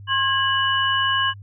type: tone cluster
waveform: sine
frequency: 1070 / 1641 / 2952 Hz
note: C6 / G#6 / F#7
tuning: +38 / -21 / -5 cents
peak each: -22 dBFS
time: 0.07-1.34 s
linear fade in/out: 50 ms
effects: added 100 Hz sine -37 dBFS peak until 1.42 s